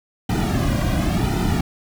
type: noise with flanger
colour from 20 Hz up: brown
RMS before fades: -20 dBFS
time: 0.29-1.61 s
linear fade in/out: 5 ms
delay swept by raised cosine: 1.8 to 2.31 ms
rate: 0.92 Hz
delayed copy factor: -0.9
effects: none